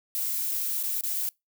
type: noise with dropouts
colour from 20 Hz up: violet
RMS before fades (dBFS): -29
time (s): 0.15-1.29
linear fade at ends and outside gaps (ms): 0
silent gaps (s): 0.514-0.518 / 0.828-0.836 / 1.009-1.036
effects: noise-tail reverb RT60 0.2 s tail -26 dB re dry